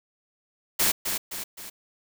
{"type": "noise with echo", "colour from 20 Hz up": "white", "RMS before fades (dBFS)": -22, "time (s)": [0.79, 0.92], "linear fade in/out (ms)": 10, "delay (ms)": 260, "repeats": 3, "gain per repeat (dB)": -6, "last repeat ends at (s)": 1.7, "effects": []}